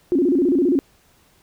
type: tone with vibrato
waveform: sine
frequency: 311.1 Hz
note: D#4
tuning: in tune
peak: -14 dBFS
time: 0.12-0.79 s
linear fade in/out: 0 ms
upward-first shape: square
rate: 15 Hz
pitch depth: 230 cents each way
effects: pink hiss -57 dBFS RMS until 1.42 s